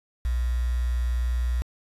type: tone with quantisation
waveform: sine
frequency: 60.7 Hz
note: B1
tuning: 29 cents flat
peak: -22 dBFS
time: 0.25-1.62 s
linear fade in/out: 0 ms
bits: 7
effects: resampled to 32000 Hz